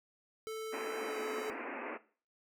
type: tone with pitch glide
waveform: square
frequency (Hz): 440 to 432.2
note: A4 to A4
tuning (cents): 0 to -31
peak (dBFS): -39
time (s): 0.47-1.5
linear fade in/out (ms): 0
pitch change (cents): -31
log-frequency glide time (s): 1.02-1.16
type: band-pass noise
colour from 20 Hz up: pink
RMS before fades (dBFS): -42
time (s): 0.72-1.98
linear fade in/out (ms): 20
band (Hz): 230 to 2600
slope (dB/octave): 96
effects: noise-tail reverb RT60 0.4 s tail -17 dB re dry